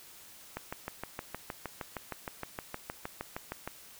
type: click train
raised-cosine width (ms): 0.5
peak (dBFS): -21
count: 21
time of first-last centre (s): 0.57-3.676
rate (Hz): 6.44
effects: white hiss -53 dBFS RMS until 3.99 s